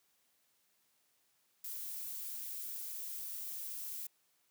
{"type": "noise", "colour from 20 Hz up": "violet", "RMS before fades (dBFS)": -43, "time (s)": [1.64, 4.07], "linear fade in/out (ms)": 5, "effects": ["white hiss -75 dBFS RMS until 4.5 s", "high-pass 100 Hz 12 dB/octave"]}